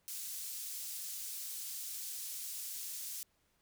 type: high-pass noise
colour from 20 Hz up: pink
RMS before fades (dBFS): -43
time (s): 0.08-3.23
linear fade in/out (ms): 0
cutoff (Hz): 6600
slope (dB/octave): 12
effects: pink hiss -75 dBFS RMS until 3.61 s